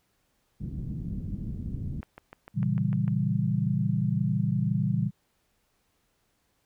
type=low-pass noise; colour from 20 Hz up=white; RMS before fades=-34 dBFS; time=0.6-2.01 s; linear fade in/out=5 ms; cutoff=200 Hz; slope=24 dB/octave
type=click train; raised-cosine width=0.5 ms; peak=-28 dBFS; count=8; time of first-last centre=2.03-3.079 s; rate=6.67 Hz
type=chord; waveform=sine; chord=A# diminished seventh; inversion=none; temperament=equal with one note detuned; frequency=116.54 / 138.59 / 164.34 / 196 Hz; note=A#2 / C#3 / E3 / G3; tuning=0 / 0 / -5 / 0 cents; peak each=-29 dBFS; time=2.54-5.11 s; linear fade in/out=50 ms
effects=pink hiss -72 dBFS RMS until 6.65 s